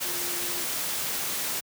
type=tone in noise; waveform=sine; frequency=349.2 Hz; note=F4; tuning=in tune; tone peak=-41 dBFS; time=0.04-0.65 s; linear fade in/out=20 ms; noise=white; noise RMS=-30 dBFS; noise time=0-1.61 s; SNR=-14 dB; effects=high-pass 100 Hz 12 dB/octave